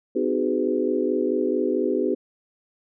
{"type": "tone cluster", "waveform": "sine", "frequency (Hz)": [254.9, 308.7, 373.7, 418.1, 502], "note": ["C4", "D#4", "F#4", "G#4", "B4"], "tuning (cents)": [-45, -14, 17, 12, 28], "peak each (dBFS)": [-27, -27, -25, -26, -29], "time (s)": [0.15, 2.15], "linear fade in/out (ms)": 10, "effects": []}